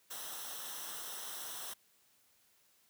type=noise with comb filter; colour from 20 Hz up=white; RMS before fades=-44 dBFS; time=0.1-1.74 s; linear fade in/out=10 ms; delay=0.43 ms; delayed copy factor=-0.7; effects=white hiss -70 dBFS RMS until 2.89 s + high-pass 60 Hz 12 dB/octave